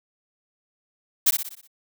blue noise with echo, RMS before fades -17 dBFS, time 1.26-1.31 s, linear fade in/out 10 ms, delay 61 ms, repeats 6, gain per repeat -6 dB, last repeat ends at 1.676 s, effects none

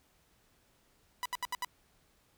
sawtooth tone bursts, 987.8 Hz, B5, in tune, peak -29 dBFS, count 5, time 1.23-1.647 s, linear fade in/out 0 ms, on 25 ms, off 73 ms, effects pink hiss -69 dBFS RMS until 2.37 s

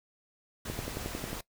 pink noise, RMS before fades -40 dBFS, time 0.65-1.41 s, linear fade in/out 5 ms
click train, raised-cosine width 2 ms, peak -22 dBFS, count 8, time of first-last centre 0.7-1.331 s, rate 11.1 Hz
effects noise-tail reverb RT60 0.1 s tail -20 dB re dry

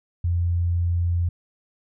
sine tone, 86.5 Hz, F2, 16 cents flat, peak -19 dBFS, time 0.24-1.29 s, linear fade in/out 5 ms, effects none

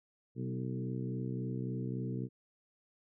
harmonic tone with a mistuned harmonic, 63.6 Hz, C2, 48 cents flat, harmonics 2 / 3 / 4 / 5 / 6 / 7, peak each -37 / -41 / -43 / -45 / -47 / -48 dBFS, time 0.35-2.29 s, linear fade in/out 50 ms, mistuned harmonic 4, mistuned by -22 cents, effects none

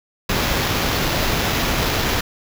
pink noise with sample-and-hold, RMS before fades -20 dBFS, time 0.29-2.21 s, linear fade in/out 5 ms, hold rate 8820 Hz, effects none

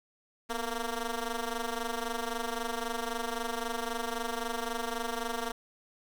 10% pulse ring-modulated tone, 231.9 Hz, A#3, 9 cents flat, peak -21 dBFS, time 0.49-5.52 s, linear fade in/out 10 ms, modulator 220 Hz, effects none

